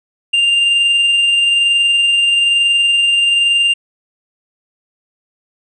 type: tone with amplitude modulation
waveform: triangle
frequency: 2794 Hz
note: F7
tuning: in tune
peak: -7 dBFS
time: 0.33-3.74 s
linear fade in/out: 10 ms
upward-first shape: sine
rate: 21.1 Hz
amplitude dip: 25%
effects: resampled to 22050 Hz